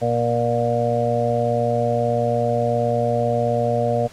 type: harmonic tone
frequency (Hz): 118.5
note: A#2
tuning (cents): +29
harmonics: 1 / 2 / 4 / 5 / 6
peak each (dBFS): -24 / -27 / -23 / -22 / -24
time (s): 0.01-4.08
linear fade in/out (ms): 20
effects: pink hiss -45 dBFS RMS until 4.12 s + low-pass 9000 Hz 12 dB/octave